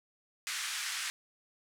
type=band-pass noise; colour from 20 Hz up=pink; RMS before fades=-37 dBFS; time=0.47-1.1 s; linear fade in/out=0 ms; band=1400 to 10000 Hz; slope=24 dB/octave; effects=none